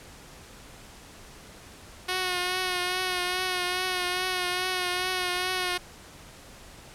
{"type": "tone with vibrato", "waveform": "5% pulse", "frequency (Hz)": 364.4, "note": "F#4", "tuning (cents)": -26, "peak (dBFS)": -15, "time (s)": [2.08, 5.78], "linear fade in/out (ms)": 10, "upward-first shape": "triangle", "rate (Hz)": 2.4, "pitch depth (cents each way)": 37, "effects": ["pink hiss -48 dBFS RMS until 6.94 s", "low-pass 11000 Hz 12 dB/octave"]}